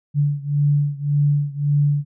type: beating tone pair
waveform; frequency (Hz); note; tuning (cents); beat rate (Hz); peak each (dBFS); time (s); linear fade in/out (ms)
sine; 144.3 / 146.1; D3 / D3; -30 / -9; 1.8; -18 / -20; 0.14-2.05; 50
effects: none